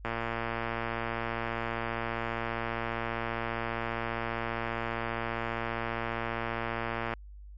click train, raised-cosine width 0.5 ms, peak -17 dBFS, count 816, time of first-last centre 0.05-7.137 s, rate 115 Hz, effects added 50 Hz sine -44 dBFS peak until 7.57 s + MP3 48 kbps

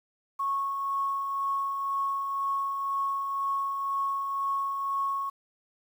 sine tone with tremolo, 1101 Hz, C#6, 12 cents flat, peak -25 dBFS, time 0.39-5.3 s, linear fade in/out 10 ms, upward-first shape triangle, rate 2 Hz, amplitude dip 40%, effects 9-bit

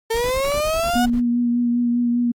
35% pulse linear sweep, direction up, 445.6 to 740 Hz, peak -17 dBFS, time 0.1-1.06 s, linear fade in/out 10 ms
brown noise bursts, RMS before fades -30 dBFS, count 11, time 0.14-1.199 s, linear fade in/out 2 ms, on 69 ms, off 30 ms
sine tone with vibrato, 240 Hz, B3, 49 cents flat, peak -16 dBFS, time 0.95-2.32 s, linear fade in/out 10 ms, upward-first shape triangle, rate 5 Hz, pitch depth 22 cents each way
effects AAC 64 kbps

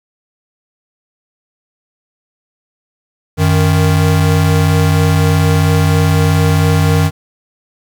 square tone pair together, 92.5 / 155.57 Hz, F#2 / D#3, 0 / 0 cents, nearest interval major sixth, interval 900 cents, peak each -12 dBFS, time 3.37-7.11 s, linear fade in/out 50 ms, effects 8-bit

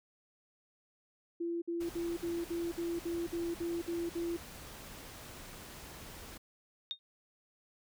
sine tone bursts, 340 Hz, F4, 46 cents flat, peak -33 dBFS, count 11, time 1.4-4.37 s, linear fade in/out 10 ms, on 220 ms, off 55 ms
pink noise, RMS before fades -49 dBFS, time 1.8-6.38 s, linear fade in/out 10 ms
sine tone with exponential decay, 3689 Hz, A#7, 19 cents flat, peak -31 dBFS, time 6.91-6.99 s, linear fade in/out 0 ms, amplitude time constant 16 ms
effects none

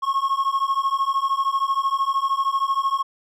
triangle beating tone pair, 1082 / 1095 Hz, C#6 / C#6, -42 / -22 cents, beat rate 13 Hz, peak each -21 / -20 dBFS, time 0.02-3.03 s, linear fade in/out 20 ms, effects none

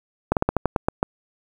slowing click train, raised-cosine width 1 ms, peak -4 dBFS, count 9, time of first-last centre 0.32-1.029 s, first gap 48 ms, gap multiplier 1.17, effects 7-bit

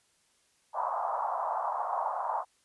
white band-pass noise, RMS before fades -32 dBFS, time 0.73-2.45 s, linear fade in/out 50 ms, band 650 to 1100 Hz, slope 48 dB/octave, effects white hiss -69 dBFS RMS until 2.64 s + resampled to 24000 Hz

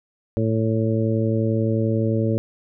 harmonic tone, 111.4 Hz, A2, 22 cents sharp, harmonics 1 / 2 / 3 / 4 / 5, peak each -21 / -24 / -26 / -27 / -28 dBFS, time 0.37-2.38 s, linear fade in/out 0 ms, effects none

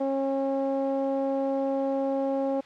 sawtooth tone with low-pass filter, 271.8 Hz, C#4, 34 cents flat, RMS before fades -27 dBFS, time 0-2.61 s, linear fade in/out 10 ms, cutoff 660 Hz, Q 7.2, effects white hiss -51 dBFS RMS until 2.65 s + low-pass 3000 Hz 12 dB/octave

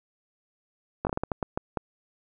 slowing click train, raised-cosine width 1 ms, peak -13 dBFS, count 10, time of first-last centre 1.05-1.773 s, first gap 19 ms, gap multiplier 1.34, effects none

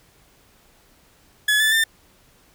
30% pulse tone with pitch steps, 1703 / 1747.8 / 1793.9 Hz, G#6 / A6 / A6, +43 / -12 / +33 cents, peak -13 dBFS, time 1.48-1.84 s, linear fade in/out 5 ms, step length 120 ms, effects pink hiss -56 dBFS RMS until 2.54 s

